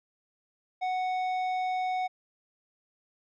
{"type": "tone with tanh clipping", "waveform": "sine", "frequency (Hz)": 740, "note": "F#5", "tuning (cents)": 0, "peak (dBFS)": -29, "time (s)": [0.81, 2.08], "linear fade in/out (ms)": 20, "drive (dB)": 10, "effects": []}